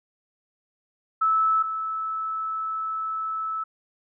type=tone pair in turn; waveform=sine; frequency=1307 / 1307 Hz; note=E6 / E6; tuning=-15 / -15 cents; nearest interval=unison; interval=0 cents; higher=neither; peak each=-18 / -26 dBFS; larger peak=first; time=1.21-1.63 / 1.63-3.64 s; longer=second; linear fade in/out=10 ms; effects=none